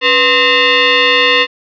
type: tone with frequency modulation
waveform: sine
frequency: 493.9 Hz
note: B4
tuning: in tune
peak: -7 dBFS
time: 0.01-1.47 s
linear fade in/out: 50 ms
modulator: 775 Hz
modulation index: 4.1
effects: resampled to 11025 Hz + 8-bit